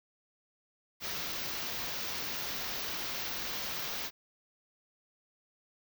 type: band-stop noise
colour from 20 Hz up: white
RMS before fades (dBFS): -37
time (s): 1-4.11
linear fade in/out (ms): 50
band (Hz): 6200 to 15000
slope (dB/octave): 48
effects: none